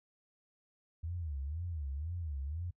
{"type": "tone with vibrato", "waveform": "sine", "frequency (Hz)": 77.4, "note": "D#2", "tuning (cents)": -9, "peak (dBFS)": -36, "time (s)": [1.03, 2.71], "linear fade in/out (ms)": 10, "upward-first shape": "sine", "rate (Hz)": 2, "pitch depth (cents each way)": 230, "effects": ["noise-tail reverb RT60 0.1 s tail -24 dB re dry"]}